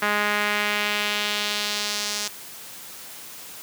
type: tone with band-pass filter sweep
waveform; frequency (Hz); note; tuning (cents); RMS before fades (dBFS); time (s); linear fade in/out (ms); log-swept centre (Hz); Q
sawtooth; 207.7; G#3; 0; -25; 0.02-2.28; 5; 1600 to 5900; 1.5
effects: white hiss -40 dBFS RMS until 3.62 s + high-pass 100 Hz 12 dB/octave